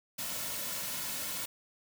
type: noise with comb filter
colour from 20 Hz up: white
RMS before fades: -37 dBFS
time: 0.18-1.46 s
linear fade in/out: 10 ms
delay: 2.5 ms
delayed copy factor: -0.5
effects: none